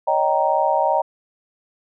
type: chord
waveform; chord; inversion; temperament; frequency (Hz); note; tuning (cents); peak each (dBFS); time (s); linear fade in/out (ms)
sine; Eb dominant seventh; third; just; 560 / 622.3 / 777.8 / 933.4; Db5 / Eb5 / G5 / Bb5; +18 / 0 / -14 / +2; -23 / -21 / -21 / -20; 0.07-1.02; 10
effects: none